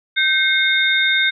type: tone cluster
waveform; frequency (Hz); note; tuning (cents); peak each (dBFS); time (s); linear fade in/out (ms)
sine; 1552 / 2148 / 3664; G6 / C7 / A#7; -18 / +45 / -31; -18; 0.16-1.31; 20
effects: none